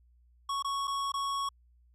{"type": "tone with dropouts", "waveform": "square", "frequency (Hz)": 1108.7, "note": "C#6", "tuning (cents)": 0, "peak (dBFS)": -31, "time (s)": [0.49, 1.49], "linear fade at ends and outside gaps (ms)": 5, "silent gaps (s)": [[0.625, 0.645], [0.873, 0.877], [1.12, 1.139]], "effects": ["added 60 Hz sine -60 dBFS peak until 1.94 s", "low-pass 9000 Hz 12 dB/octave"]}